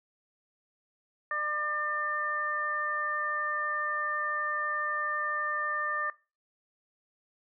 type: harmonic tone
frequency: 599 Hz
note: D5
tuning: 34 cents sharp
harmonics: 1 / 2 / 3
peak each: -41 / -32 / -32 dBFS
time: 1.31-6.1 s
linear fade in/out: 2 ms
effects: noise-tail reverb RT60 0.3 s tail -20 dB re dry